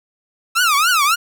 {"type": "tone with vibrato", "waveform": "sawtooth", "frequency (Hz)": 1290, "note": "E6", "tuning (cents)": -38, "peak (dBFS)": -9, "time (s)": [0.55, 1.16], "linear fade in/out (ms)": 20, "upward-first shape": "triangle", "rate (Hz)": 3.6, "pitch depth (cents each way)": 280, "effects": []}